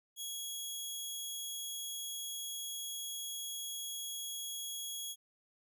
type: tone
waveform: 15% pulse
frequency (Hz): 3325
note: G#7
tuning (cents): +1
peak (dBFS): -32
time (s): 0.16-5.16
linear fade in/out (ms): 50
effects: none